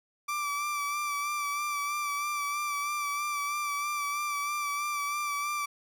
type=tone with vibrato; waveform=30% pulse; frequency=1167 Hz; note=D6; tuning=11 cents flat; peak=-27 dBFS; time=0.28-5.66 s; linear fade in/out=10 ms; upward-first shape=sine; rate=3.1 Hz; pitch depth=29 cents each way; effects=none